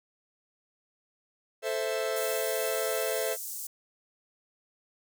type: chord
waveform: 45% pulse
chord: A minor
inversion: none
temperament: equal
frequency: 440 / 523.3 / 659.3 Hz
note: A4 / C5 / E5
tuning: 0 / 0 / 0 cents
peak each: -33 dBFS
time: 1.62-3.37 s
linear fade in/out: 50 ms
type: high-pass noise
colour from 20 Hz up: pink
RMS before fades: -38 dBFS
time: 2.16-3.67 s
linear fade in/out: 5 ms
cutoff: 6800 Hz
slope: 24 dB/octave
effects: none